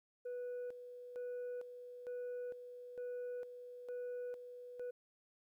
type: tone with tremolo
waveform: sine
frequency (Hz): 491.9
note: B4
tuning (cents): -7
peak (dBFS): -38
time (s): 0.25-4.91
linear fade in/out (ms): 10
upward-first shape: square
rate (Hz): 1.1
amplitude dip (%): 70
effects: tanh soft clip ceiling -40 dBFS + 13-bit